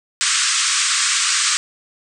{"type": "band-pass noise", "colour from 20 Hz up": "white", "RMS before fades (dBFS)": -18, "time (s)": [0.21, 1.57], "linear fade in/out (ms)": 0, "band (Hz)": [1100, 8800], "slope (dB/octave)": 96, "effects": []}